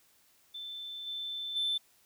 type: tone with level steps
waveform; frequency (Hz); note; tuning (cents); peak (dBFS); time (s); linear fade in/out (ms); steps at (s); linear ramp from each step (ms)
sine; 3535; A7; +7; -39 / -35 / -27; 0.54-1.78; 10; 1.06 / 1.55; 20
effects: tanh soft clip ceiling -26 dBFS + white hiss -66 dBFS RMS until 2.05 s